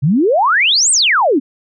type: exponential two-way sweep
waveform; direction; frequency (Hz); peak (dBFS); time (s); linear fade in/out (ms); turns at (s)
sine; up then down; 126.6 to 8870 to 242.7; -9; 0.02-1.4; 20; 0.91
effects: none